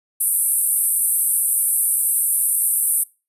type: band-pass noise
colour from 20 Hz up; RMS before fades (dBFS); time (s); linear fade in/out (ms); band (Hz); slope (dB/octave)
pink; -19; 0.2-3.04; 10; 8700 to 13000; 96
effects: noise-tail reverb RT60 0.3 s tail -23 dB re dry + resampled to 32000 Hz